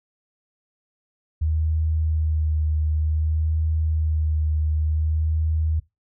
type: tone with vibrato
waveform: sine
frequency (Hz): 78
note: D#2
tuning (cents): +5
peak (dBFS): -19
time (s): 1.41-5.8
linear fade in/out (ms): 10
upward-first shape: sine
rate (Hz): 0.55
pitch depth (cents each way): 22
effects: noise-tail reverb RT60 0.2 s tail -20 dB re dry

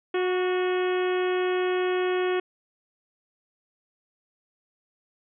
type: harmonic tone with a mistuned harmonic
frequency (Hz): 365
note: F#4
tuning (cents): -24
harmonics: 1 / 2 / 3 / 4 / 5 / 6 / 7 / 8 / 9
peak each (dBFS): -23 / -34 / -36 / -37 / -37 / -41 / -39 / -44 / -43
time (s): 0.14-2.4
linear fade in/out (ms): 5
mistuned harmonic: 3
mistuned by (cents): +36
effects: none

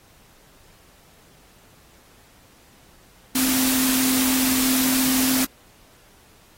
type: tone in noise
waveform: sine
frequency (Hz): 260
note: C4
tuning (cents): -11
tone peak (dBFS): -21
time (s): 3.35-5.45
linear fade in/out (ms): 5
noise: white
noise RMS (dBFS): -23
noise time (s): 3.35-5.45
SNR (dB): -1
effects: pink hiss -54 dBFS RMS until 6.57 s + AAC 48 kbps

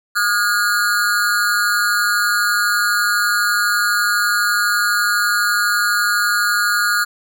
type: tone with amplitude modulation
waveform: square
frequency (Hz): 1434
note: F6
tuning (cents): +45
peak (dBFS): -11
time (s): 0.15-7.05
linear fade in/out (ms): 20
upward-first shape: sine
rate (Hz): 212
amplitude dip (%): 95
effects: none

